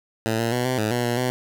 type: tone with pitch steps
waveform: 10% pulse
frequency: 112 / 115.8 / 123.5 / 128.1 / 107.7 / 121.8 / 119.6 / 126.1 Hz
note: A2 / A#2 / B2 / C3 / A2 / B2 / A#2 / B2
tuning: +31 / -11 / 0 / -36 / -37 / -24 / +45 / +36 cents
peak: -13 dBFS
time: 0.26-1.3 s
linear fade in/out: 0 ms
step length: 130 ms
effects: 9-bit